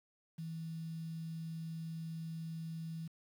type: tone with quantisation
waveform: sine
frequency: 162.9 Hz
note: E3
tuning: 20 cents flat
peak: -40 dBFS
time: 0.38-3.08 s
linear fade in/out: 10 ms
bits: 10
effects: none